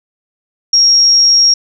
sine tone, 5588 Hz, F8, in tune, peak -5 dBFS, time 0.73-1.54 s, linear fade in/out 5 ms, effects none

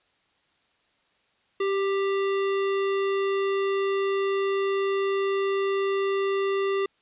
sine tone with sample-and-hold, 392 Hz, G4, in tune, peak -22 dBFS, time 1.6-6.86 s, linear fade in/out 5 ms, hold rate 1575 Hz, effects white hiss -67 dBFS RMS until 7.01 s + resampled to 8000 Hz

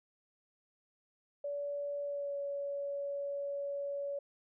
sine tone with pitch glide, 573 to 564.8 Hz, D5 to C#5, -43 to +32 cents, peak -35 dBFS, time 1.44-4.19 s, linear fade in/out 5 ms, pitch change -25 cents, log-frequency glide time 2.04-2.36 s, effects none

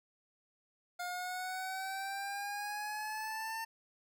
25% pulse exponential sweep, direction up, 709 to 903 Hz, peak -34 dBFS, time 0.99-3.65 s, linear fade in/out 10 ms, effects 12-bit

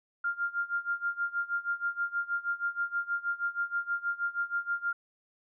sine tone with tremolo, 1399 Hz, F6, 3 cents sharp, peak -26 dBFS, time 0.24-4.93 s, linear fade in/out 5 ms, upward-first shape sine, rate 6.3 Hz, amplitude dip 90%, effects none

